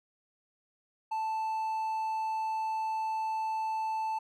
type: tone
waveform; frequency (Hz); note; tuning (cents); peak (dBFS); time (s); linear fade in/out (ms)
triangle; 880; A5; 0; -28; 1.11-4.19; 10
effects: none